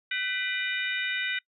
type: tone cluster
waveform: sine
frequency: 1514 / 1982 / 2398 / 2970 / 3697 Hz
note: F#6 / B6 / D7 / F#7 / A#7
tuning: +39 / +6 / +36 / +6 / -15 cents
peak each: -33 / -32 / -34 / -36 / -36 dBFS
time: 0.11-1.39 s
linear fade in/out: 5 ms
effects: noise-tail reverb RT60 0.1 s tail -25 dB re dry